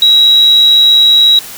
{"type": "tone", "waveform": "sine", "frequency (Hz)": 3862, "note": "B7", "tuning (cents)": -39, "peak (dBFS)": -3, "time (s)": [0.02, 1.39], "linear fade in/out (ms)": 2, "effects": ["white hiss -28 dBFS RMS until 1.57 s"]}